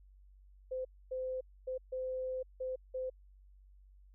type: tone bursts at uneven times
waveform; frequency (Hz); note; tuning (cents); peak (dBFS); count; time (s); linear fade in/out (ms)
sine; 515; C5; -28; -35; 6; 0.71-0.85 / 1.11-1.41 / 1.67-1.78 / 1.92-2.43 / 2.6-2.76 / 2.94-3.1; 10
effects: added 48 Hz sine -57 dBFS peak until 4.14 s